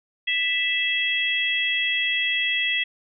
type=harmonic tone; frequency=659.3 Hz; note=E5; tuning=in tune; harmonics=3 / 4 / 5; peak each=-25 / -25 / -25 dBFS; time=0.27-2.84 s; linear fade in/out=10 ms; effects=none